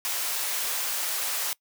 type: high-pass noise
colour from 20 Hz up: white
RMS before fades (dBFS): -29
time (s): 0.05-1.53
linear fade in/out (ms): 0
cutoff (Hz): 570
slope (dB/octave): 12
effects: noise-tail reverb RT60 0.1 s tail -23 dB re dry